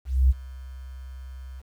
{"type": "tone with ADSR envelope", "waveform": "sine", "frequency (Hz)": 65, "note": "C2", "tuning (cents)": -11, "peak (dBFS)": -13, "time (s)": [0.05, 1.62], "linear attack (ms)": 250, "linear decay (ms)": 28, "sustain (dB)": -23, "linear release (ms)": 29, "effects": ["9-bit"]}